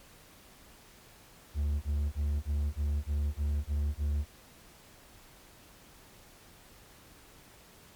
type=tone bursts; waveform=triangle; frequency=73 Hz; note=D2; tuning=10 cents flat; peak=-25 dBFS; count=9; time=1.54-4.252 s; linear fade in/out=50 ms; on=280 ms; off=24 ms; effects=pink hiss -56 dBFS RMS until 7.95 s + MP3 96 kbps